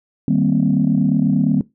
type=chord; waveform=sine; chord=C minor seventh; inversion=first; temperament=equal; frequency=155.56 / 196 / 233.1 / 261.6 Hz; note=Eb3 / G3 / Bb3 / C4; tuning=0 / 0 / 0 / 0 cents; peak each=-18 dBFS; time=0.28-1.61 s; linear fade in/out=2 ms; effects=noise-tail reverb RT60 0.2 s tail -20 dB re dry + tanh soft clip ceiling -5 dBFS